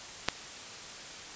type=clicks; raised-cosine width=0.2 ms; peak=-25 / -7 dBFS; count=2; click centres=0.282 / 0.286 s; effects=white hiss -44 dBFS RMS until 1.35 s + resampled to 16000 Hz